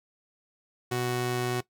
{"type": "tone pair together", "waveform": "sawtooth", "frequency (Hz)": [123.47, 370.4], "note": ["B2", "F#4"], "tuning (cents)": [0, 2], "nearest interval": "octave + perfect fifth", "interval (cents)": 1902, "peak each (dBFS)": -27, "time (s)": [0.91, 1.61], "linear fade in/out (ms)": 10, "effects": ["noise-tail reverb RT60 0.1 s tail -18 dB re dry"]}